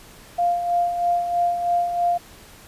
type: tone with tremolo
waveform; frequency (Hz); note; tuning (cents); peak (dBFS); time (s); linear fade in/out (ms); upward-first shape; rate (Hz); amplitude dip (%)
sine; 698.5; F5; 0; -16; 0.38-2.18; 10; sine; 3.1; 55
effects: pink hiss -46 dBFS RMS until 2.67 s + resampled to 32000 Hz